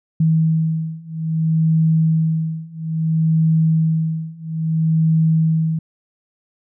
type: beating tone pair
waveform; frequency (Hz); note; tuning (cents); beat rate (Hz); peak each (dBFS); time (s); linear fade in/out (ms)
sine; 160.1 / 160.7; D#3 / E3; +50 / -44; 0.6; -18 / -17; 0.2-5.79; 5
effects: none